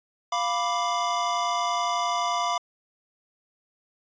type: chord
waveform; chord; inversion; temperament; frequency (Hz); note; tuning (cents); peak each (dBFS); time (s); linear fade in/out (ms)
square; B diminished; second; equal; 698.5 / 987.8 / 1174.7; F5 / B5 / D6; 0 / 0 / 0; -29; 0.32-2.58; 5
effects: resampled to 16000 Hz